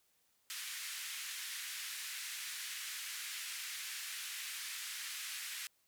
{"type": "band-pass noise", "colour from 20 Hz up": "pink", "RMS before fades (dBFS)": -44, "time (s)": [0.5, 5.67], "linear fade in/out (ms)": 0, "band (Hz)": [1700, 14000], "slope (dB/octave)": 24, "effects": ["white hiss -75 dBFS RMS until 5.87 s"]}